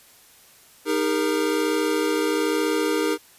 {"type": "chord", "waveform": "square", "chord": "D# suspended fourth", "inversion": "none", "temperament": "equal with one note detuned", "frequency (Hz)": [311.1, 405.1, 466.2], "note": ["D#4", "G#4", "A#4"], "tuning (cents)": [0, -43, 0], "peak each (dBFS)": [-25, -26, -26], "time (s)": [0.85, 3.18], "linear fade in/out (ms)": 50, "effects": ["white hiss -52 dBFS RMS until 3.38 s", "resampled to 32000 Hz"]}